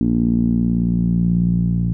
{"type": "tone with low-pass filter sweep", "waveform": "10% pulse", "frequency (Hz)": 58.27, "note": "A#1", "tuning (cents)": 0, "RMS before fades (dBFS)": -17, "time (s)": [0.01, 1.93], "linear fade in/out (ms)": 0, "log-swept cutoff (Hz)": [260, 150], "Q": 4.4, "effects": []}